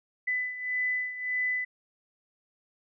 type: beating tone pair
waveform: sine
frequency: 2000 / 2001.7 Hz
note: B6 / B6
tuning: +21 / +23 cents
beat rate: 1.7 Hz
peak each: -29 / -34 dBFS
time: 0.27-1.65 s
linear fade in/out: 10 ms
effects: none